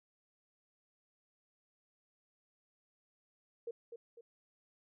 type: tone with echo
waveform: sine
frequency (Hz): 466.2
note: A#4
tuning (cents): 0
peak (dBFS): -38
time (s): 3.67-3.71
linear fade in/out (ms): 5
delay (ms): 250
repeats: 2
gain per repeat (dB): -7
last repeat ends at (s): 4.21
effects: none

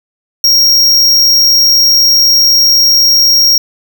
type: tone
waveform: square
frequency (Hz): 5588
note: F8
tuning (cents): 0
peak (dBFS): -5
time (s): 0.44-3.58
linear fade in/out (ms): 2
effects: none

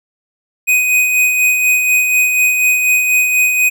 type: tone with tremolo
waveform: square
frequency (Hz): 2498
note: D#7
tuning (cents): +6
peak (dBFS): -9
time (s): 0.67-3.7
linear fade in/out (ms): 20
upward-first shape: sine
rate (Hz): 4.1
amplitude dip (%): 40
effects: none

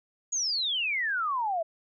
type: exponential sweep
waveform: sine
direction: down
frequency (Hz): 6840 to 636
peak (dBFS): -26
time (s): 0.32-1.63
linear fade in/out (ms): 10
effects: none

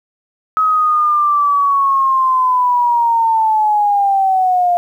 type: linear sweep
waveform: sine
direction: down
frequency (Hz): 1278 to 698.5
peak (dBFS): -10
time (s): 0.57-4.77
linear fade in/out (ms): 0
effects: 8-bit

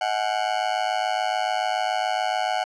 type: tone with amplitude modulation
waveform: 40% pulse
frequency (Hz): 740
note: F#5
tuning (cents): 0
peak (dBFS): -17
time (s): 0.01-2.64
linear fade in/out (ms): 5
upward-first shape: sine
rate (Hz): 107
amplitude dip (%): 95
effects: low-pass 5000 Hz 12 dB/octave

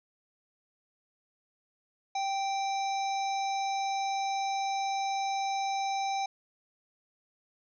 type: harmonic tone with a mistuned harmonic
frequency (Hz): 783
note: G5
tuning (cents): -2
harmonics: 1 / 3 / 5 / 7 / 8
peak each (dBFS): -29 / -41 / -42 / -46 / -46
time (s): 2.15-6.26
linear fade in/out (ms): 5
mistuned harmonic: 7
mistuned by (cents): -58
effects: none

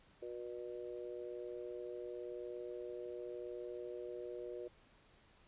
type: harmonic tone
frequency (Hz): 120.9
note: B2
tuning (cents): -36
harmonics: 3 / 4 / 5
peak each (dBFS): -46 / -47 / -51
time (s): 0.22-4.68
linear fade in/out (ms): 5
effects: pink hiss -67 dBFS RMS until 5.47 s + resampled to 8000 Hz

